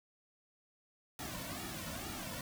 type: noise with flanger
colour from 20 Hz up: pink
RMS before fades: -43 dBFS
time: 1.19-2.41 s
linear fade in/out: 2 ms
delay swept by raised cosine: 1.9 to 2.5 ms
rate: 2.2 Hz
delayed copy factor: -0.85
effects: none

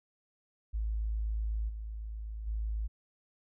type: tone with level steps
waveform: sine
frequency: 54 Hz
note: A1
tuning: 32 cents flat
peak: -30 / -37 / -31 dBFS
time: 0.73-2.88 s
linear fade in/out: 20 ms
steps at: 1.68 / 2.46 s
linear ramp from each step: 20 ms
effects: none

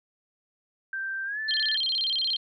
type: tone with pitch glide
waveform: sine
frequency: 1568 to 1749.9 Hz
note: G6 to A6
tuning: 0 to -10 cents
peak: -29 dBFS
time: 0.93-1.76 s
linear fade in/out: 2 ms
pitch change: +190 cents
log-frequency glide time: 1.25-1.4 s
type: tone with vibrato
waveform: sine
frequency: 3640 Hz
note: A#7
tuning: 42 cents flat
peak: -24 dBFS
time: 1.48-2.37 s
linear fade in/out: 10 ms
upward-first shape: square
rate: 17 Hz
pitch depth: 240 cents each way
effects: none

